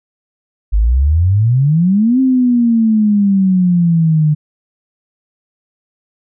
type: exponential two-way sweep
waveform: sine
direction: up then down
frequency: 48.98 to 265.2 to 149.4 Hz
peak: -8 dBFS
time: 0.72-4.35 s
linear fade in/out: 20 ms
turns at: 2.2 s
effects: none